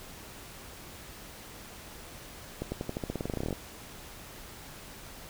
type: accelerating click train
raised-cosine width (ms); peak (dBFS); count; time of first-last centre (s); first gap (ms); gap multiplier
2; -19; 19; 2.62-3.528; 100; 0.91
effects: pink hiss -47 dBFS RMS until 5.29 s